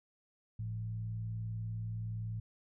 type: tone with frequency modulation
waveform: sine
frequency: 110 Hz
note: A2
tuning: in tune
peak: -36 dBFS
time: 0.59-2.4 s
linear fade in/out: 5 ms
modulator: 60.7 Hz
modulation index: 0.43
effects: none